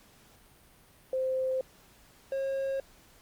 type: tone pair in turn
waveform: sine / triangle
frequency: 521 / 540.7 Hz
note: C5 / C#5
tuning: -7 / -43 cents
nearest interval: minor second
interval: 64 cents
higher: second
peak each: -27 dBFS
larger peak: neither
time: 1.13-1.61 / 2.32-2.8 s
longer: neither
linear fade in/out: 2 ms
effects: pink hiss -59 dBFS RMS until 3.21 s + Opus 48 kbps